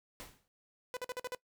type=noise with exponential decay; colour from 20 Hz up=pink; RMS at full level=-44 dBFS; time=0.2-0.48 s; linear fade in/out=0 ms; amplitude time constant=59 ms
type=tone bursts; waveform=sawtooth; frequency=499.4 Hz; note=B4; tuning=19 cents sharp; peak=-33 dBFS; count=6; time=0.94-1.348 s; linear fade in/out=0 ms; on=28 ms; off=48 ms
effects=noise-tail reverb RT60 0.1 s tail -19 dB re dry